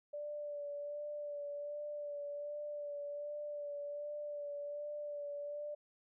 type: tone with vibrato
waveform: sine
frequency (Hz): 584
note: D5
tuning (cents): -10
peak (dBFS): -40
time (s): 0.13-5.75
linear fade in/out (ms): 10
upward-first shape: sine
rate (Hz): 1.3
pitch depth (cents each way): 22
effects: none